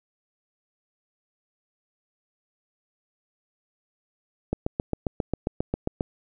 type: click train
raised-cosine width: 2 ms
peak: -11 dBFS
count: 12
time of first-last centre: 4.53-6.008 s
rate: 7.44 Hz
effects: none